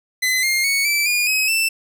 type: tone with pitch steps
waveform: sawtooth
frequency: 2026 / 2121 / 2220 / 2323 / 2432 / 2545 / 2664 Hz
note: B6 / C7 / C#7 / D7 / D#7 / D#7 / E7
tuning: +44 / +23 / +2 / -20 / -40 / +39 / +18 cents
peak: -13 dBFS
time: 0.22-1.69 s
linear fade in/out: 10 ms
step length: 210 ms
effects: none